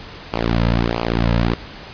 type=tone with flanger; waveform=sawtooth; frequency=57.7 Hz; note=A#1; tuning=17 cents flat; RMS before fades=-18 dBFS; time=0.33-1.54 s; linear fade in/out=0 ms; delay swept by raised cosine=0.53 to 2.73 ms; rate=1.5 Hz; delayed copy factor=-0.95; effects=pink hiss -36 dBFS RMS until 1.93 s + resampled to 11025 Hz